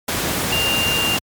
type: tone in noise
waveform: sine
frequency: 2794 Hz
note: F7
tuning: in tune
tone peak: -18 dBFS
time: 0.52-1.17 s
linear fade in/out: 5 ms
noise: pink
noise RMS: -21 dBFS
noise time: 0.08-1.19 s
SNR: 0 dB
effects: high-pass 80 Hz 12 dB/octave + MP3 96 kbps